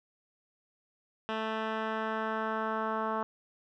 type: tone with low-pass filter sweep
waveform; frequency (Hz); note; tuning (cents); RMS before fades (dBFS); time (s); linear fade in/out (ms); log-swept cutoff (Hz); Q
10% pulse; 220; A3; 0; -33; 1.29-3.23; 0; 2500 to 1200; 2.1
effects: none